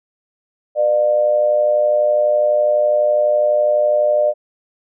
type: tone with amplitude modulation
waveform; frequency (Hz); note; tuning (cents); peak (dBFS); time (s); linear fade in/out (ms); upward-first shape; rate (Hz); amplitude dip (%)
sine; 600; D5; +37; -9; 0.75-4.34; 50; sine; 112; 60
effects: none